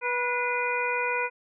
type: harmonic tone with a mistuned harmonic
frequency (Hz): 488.5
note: B4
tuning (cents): -19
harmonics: 1 / 2 / 3 / 4 / 5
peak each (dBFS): -31 / -30 / -32 / -34 / -30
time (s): 0.01-1.3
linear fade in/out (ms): 50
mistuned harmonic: 4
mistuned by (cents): +71
effects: none